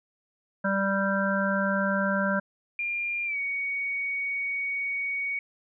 harmonic tone, 196 Hz, G3, in tune, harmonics 1 / 3 / 5 / 7 / 8, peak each -27 / -29 / -34 / -32 / -29 dBFS, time 0.64-2.4 s, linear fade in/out 10 ms
sine tone with pitch glide, 2400 to 2239 Hz, D7 to C#7, +37 to +17 cents, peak -27 dBFS, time 2.79-5.39 s, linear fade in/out 2 ms, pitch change -120 cents, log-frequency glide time 3.25-3.38 s
effects none

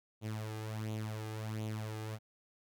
sawtooth tone with flanger, 108.7 Hz, A2, 21 cents flat, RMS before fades -40 dBFS, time 0.21-2.19 s, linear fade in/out 50 ms, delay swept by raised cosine 0.29 to 2.49 ms, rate 1.4 Hz, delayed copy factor +0.65, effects none

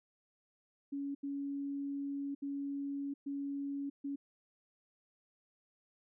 sine tone bursts at uneven times, 280.4 Hz, C#4, 20 cents sharp, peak -36 dBFS, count 5, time 0.92-1.15 / 1.23-2.35 / 2.42-3.14 / 3.26-3.9 / 4.04-4.16 s, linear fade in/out 10 ms, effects none

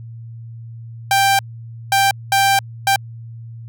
sawtooth tone bursts at uneven times, 787 Hz, G5, 7 cents sharp, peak -8 dBFS, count 4, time 1.11-1.39 / 1.92-2.11 / 2.32-2.59 / 2.87-2.96 s, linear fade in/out 2 ms, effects added 115 Hz sine -31 dBFS peak until 3.68 s

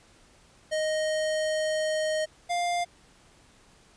square tone pair in turn, 622.3 / 700.8 Hz, D#5 / F5, 0 / +6 cents, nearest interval major second, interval 206 cents, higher second, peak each -26 dBFS, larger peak neither, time 0.71-2.26 / 2.49-2.85 s, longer first, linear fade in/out 20 ms, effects pink hiss -58 dBFS RMS until 3.96 s + resampled to 22050 Hz

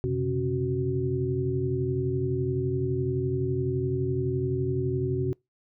sine tone cluster, 89 / 129 / 140.8 / 274.3 / 372.7 Hz, F2 / C3 / C#3 / C#4 / F#4, +33 / -24 / +27 / -18 / +13 cents, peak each -34 / -28 / -37 / -35 / -28 dBFS, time 0.04-5.33 s, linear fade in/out 0 ms, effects noise-tail reverb RT60 0.2 s tail -25 dB re dry

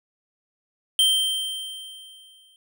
square tone with exponential decay, 3136 Hz, G7, in tune, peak -15 dBFS, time 0.99-2.56 s, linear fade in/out 1 ms, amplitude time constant 340 ms, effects none

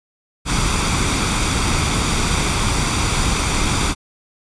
pink noise with comb filter, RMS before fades -18 dBFS, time 0.45-3.95 s, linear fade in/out 50 ms, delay 0.85 ms, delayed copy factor +0.5, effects resampled to 22050 Hz

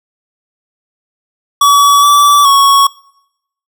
square tone with pitch steps, 1139 / 1156 / 1110 Hz, C#6 / D6 / C#6, +47 / -28 / +2 cents, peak -5 dBFS, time 1.61-2.87 s, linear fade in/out 5 ms, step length 420 ms, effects noise-tail reverb RT60 0.8 s tail -24 dB re dry

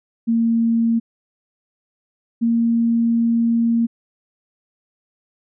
sine tone pair in turn, 229.7 / 231.7 Hz, A#3 / A#3, -25 / -10 cents, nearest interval unison, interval 15 cents, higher second, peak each -14 dBFS, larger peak neither, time 0.27-1 / 2.41-3.87 s, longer second, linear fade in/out 20 ms, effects none

